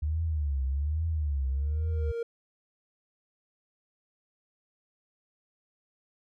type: tone with vibrato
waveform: sine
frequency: 73.5 Hz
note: D2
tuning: 2 cents sharp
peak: -26 dBFS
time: 0.02-2.12 s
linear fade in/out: 10 ms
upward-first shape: triangle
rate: 1.2 Hz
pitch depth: 210 cents each way
type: tone with exponential growth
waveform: triangle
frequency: 465.6 Hz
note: A#4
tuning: 2 cents flat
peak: -26 dBFS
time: 1.44-2.23 s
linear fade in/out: 5 ms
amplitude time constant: 170 ms
effects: none